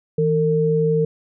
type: tone pair together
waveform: sine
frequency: 160.94 / 453.1 Hz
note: E3 / A#4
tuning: -41 / -49 cents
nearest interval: octave + tritone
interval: 1792 cents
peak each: -19 / -17 dBFS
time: 0.18-1.05 s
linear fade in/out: 5 ms
effects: none